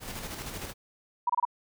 pink noise with tremolo, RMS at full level -37 dBFS, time 0-0.74 s, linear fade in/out 50 ms, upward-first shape square, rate 13 Hz, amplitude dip 40%
sine tone bursts, 967 Hz, B5, 37 cents flat, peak -22 dBFS, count 4, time 1.27-1.452 s, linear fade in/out 5 ms, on 26 ms, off 26 ms
effects none

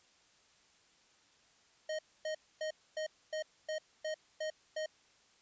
square tone bursts, 622.3 Hz, D#5, in tune, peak -36 dBFS, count 9, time 1.89-4.861 s, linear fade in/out 5 ms, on 99 ms, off 260 ms, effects white hiss -67 dBFS RMS until 5.41 s + resampled to 16000 Hz

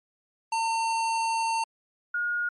square / sine tone pair in turn, 906 / 1434 Hz, A#5 / F6, -50 / +45 cents, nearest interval minor sixth, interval 795 cents, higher second, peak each -25 dBFS, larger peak neither, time 0.52-1.64 / 2.14-2.49 s, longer first, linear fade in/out 5 ms, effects MP3 48 kbps

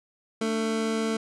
square tone cluster, 221.9 / 295.8 / 447.4 Hz, A3 / D4 / A4, +15 / +13 / +29 cents, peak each -28 / -36 / -30 dBFS, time 0.41-1.17 s, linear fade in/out 5 ms, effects resampled to 22050 Hz

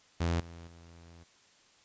sawtooth tone with level steps, 84.5 Hz, E2, 43 cents sharp, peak -24 / -42 / -48 dBFS, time 0.2-1.24 s, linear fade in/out 10 ms, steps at 0.4 / 0.67 s, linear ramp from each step 5 ms, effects white hiss -63 dBFS RMS until 1.84 s + resampled to 16000 Hz

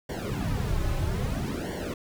brown noise with flanger, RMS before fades -29 dBFS, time 0.09-1.94 s, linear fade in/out 5 ms, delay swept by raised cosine 0.78 to 4.38 ms, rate 0.61 Hz, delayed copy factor -1, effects none

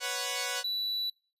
5% pulse chord, B suspended second, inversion none, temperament equal, 493.9 / 554.4 / 740 Hz, B4 / C#5 / F#5, 0 / 0 / 0 cents, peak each -24 dBFS, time 0-0.64 s, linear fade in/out 50 ms
triangle tone, 3951 Hz, B7, in tune, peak -28 dBFS, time 0.64-1.1 s, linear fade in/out 5 ms
effects noise-tail reverb RT60 0.4 s tail -26 dB re dry + resampled to 32000 Hz

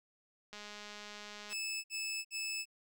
click train, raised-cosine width 0.2 ms, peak -31 dBFS, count 209, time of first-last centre 0.53-1.53 s, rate 208 Hz
20% pulse tone bursts, 2614 Hz, E7, 15 cents flat, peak -32 dBFS, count 3, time 1.49-2.656 s, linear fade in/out 50 ms, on 350 ms, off 58 ms
effects none

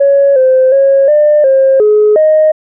sine tone with pitch steps, 558 / 519 / 547 / 598 / 535 / 422.8 / 621 Hz, C#5 / C5 / C#5 / D5 / C5 / G#4 / D#5, +11 / -14 / -23 / +31 / +38 / +31 / -3 cents, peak -3 dBFS, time 0-2.52 s, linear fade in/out 10 ms, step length 360 ms, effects tanh soft clip ceiling 0 dBFS

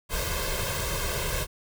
pink noise with comb filter, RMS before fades -29 dBFS, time 0.09-1.47 s, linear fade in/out 50 ms, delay 1.9 ms, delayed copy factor +1, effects none

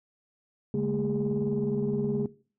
sine tone cluster, 142 / 206.5 / 225.6 / 408.9 Hz, C#3 / G#3 / A3 / G#4, +42 / -10 / +44 / -27 cents, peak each -30 dBFS, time 0.74-2.26 s, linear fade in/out 2 ms, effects noise-tail reverb RT60 0.4 s tail -19 dB re dry + tanh soft clip ceiling -19 dBFS

